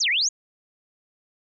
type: exponential two-way sweep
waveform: sine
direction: down then up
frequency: 6990 to 1823 to 6990 Hz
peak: -19 dBFS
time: 0-0.29 s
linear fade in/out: 10 ms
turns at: 0.09 s
effects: none